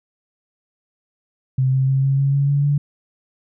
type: tone with pitch steps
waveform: sine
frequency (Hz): 130.81 / 132.64 / 134.49 / 136.36 / 138.27 / 140.2 / 142.16 / 144.14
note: C3 / C3 / C3 / C#3 / C#3 / C#3 / C#3 / D3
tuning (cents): 0 / +24 / +48 / -28 / -4 / +20 / +44 / -32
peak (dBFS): -14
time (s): 1.58-2.78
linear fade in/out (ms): 5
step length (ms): 150
effects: none